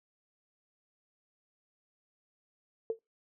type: tone with exponential decay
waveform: sine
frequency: 450 Hz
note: A4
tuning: 39 cents sharp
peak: -25 dBFS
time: 2.9-2.99 s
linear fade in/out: 1 ms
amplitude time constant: 19 ms
effects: noise-tail reverb RT60 0.2 s tail -23 dB re dry